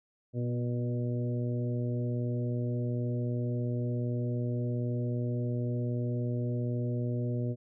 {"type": "harmonic tone with a mistuned harmonic", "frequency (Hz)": 121.1, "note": "B2", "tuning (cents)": -34, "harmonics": [1, 2, 3, 4, 5], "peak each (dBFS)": [-30, -36, -40, -42, -44], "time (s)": [0.33, 7.56], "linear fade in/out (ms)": 50, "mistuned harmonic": 2, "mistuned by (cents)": 19, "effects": []}